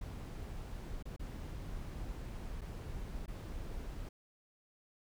brown noise with dropouts, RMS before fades -43 dBFS, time 0.01-4.09 s, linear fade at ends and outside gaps 5 ms, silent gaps 1.027-1.054 / 1.164-1.194 / 2.611-2.615 / 3.261-3.279 s, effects none

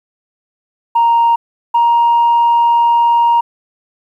sine tone pair in turn, 932.3 / 939.3 Hz, A#5 / A#5, 0 / +13 cents, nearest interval unison, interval 13 cents, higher second, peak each -6 dBFS, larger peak neither, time 0.95-1.36 / 1.74-3.41 s, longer second, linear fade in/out 10 ms, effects tanh soft clip ceiling -5 dBFS + 8-bit

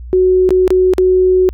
sine tone with dropouts, 370 Hz, F#4, in tune, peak -7 dBFS, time 0.13-1.49 s, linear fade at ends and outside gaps 0 ms, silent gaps 0.491-0.506 / 0.678-0.705 / 0.936-0.982 s, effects added 60 Hz sine -26 dBFS peak until 1.53 s

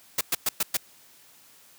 white noise bursts, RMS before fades -24 dBFS, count 5, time 0.18-0.77 s, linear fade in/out 5 ms, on 30 ms, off 110 ms, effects white hiss -55 dBFS RMS until 1.78 s + high-pass 80 Hz 12 dB/octave

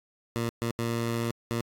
15% pulse tone bursts at uneven times, 116.54 Hz, A#2, in tune, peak -21 dBFS, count 4, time 0.36-0.49 / 0.62-0.71 / 0.79-1.31 / 1.51-1.61 s, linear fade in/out 0 ms, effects AAC 48 kbps

